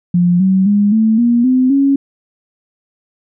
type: tone with pitch steps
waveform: sine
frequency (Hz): 176 / 189.72 / 204.5 / 220.5 / 237.7 / 256.2 / 276.2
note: F3 / F#3 / G#3 / A3 / A#3 / C4 / C#4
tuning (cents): +14 / +44 / -26 / +4 / +34 / -36 / -6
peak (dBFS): -8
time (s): 0.14-1.96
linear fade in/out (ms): 5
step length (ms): 260
effects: none